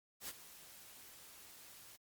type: noise with ADSR envelope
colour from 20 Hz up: white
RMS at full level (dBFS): -43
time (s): 0.2-1.97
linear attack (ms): 86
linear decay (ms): 34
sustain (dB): -14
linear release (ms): 18
effects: Opus 48 kbps